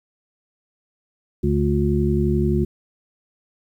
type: harmonic tone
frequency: 71.5 Hz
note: D2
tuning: 46 cents flat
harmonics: 1 / 2 / 3 / 5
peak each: -22 / -22 / -22 / -22 dBFS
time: 1.43-2.65 s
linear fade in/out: 10 ms
effects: 9-bit